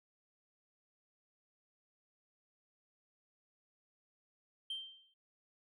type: tone with exponential decay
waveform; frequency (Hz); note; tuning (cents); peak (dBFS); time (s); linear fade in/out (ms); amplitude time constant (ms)
sine; 3141; G7; +3; -34; 4.7-5.14; 5; 95
effects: tanh soft clip ceiling -36 dBFS